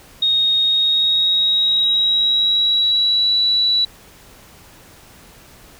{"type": "tone with pitch glide", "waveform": "sine", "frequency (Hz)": [3729, 3937], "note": ["A#7", "B7"], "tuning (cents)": [0, -6], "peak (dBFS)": -13, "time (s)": [0.22, 3.85], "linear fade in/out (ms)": 5, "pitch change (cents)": 94, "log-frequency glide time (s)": [0.62, 3.34], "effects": ["pink hiss -45 dBFS RMS until 5.79 s"]}